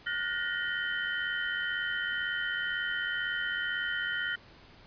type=tone cluster; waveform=sine; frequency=1430 / 1512 / 1786 / 1882 / 3060 Hz; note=F6 / F#6 / A6 / A#6 / G7; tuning=+41 / +37 / +25 / +16 / -42 cents; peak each=-34 / -39 / -40 / -35 / -38 dBFS; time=0.06-4.36 s; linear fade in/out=10 ms; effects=pink hiss -55 dBFS RMS until 4.86 s + resampled to 11025 Hz